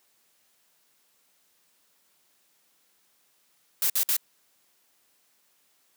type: noise bursts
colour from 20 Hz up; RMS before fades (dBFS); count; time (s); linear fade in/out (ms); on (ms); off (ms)
blue; -24; 3; 3.82-4.167; 2; 79; 55
effects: white hiss -67 dBFS RMS until 5.96 s + high-pass 150 Hz 12 dB/octave